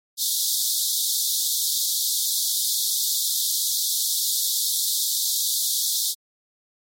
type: high-pass noise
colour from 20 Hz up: pink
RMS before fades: -23 dBFS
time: 0.17-6.15 s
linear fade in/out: 50 ms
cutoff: 3500 Hz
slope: 96 dB/octave
effects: MP3 64 kbps